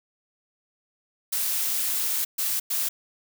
blue noise bursts at uneven times, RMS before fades -26 dBFS, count 3, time 1.32-2.25 / 2.38-2.6 / 2.7-2.89 s, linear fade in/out 10 ms, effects none

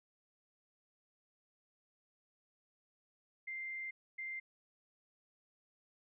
sine tone bursts at uneven times, 2093 Hz, C7, in tune, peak -40 dBFS, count 2, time 3.47-3.91 / 4.18-4.4 s, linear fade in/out 10 ms, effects none

